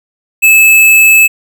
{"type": "tone", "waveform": "square", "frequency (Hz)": 2607, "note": "E7", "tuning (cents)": -20, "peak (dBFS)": -3, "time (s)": [0.42, 1.28], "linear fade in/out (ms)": 20, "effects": []}